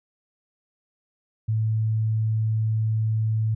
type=tone; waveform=sine; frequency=110 Hz; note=A2; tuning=in tune; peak=-20 dBFS; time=1.48-3.55 s; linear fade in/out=10 ms; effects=none